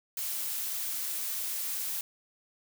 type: noise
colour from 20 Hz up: blue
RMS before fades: -34 dBFS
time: 0.17-2.01 s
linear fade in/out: 2 ms
effects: none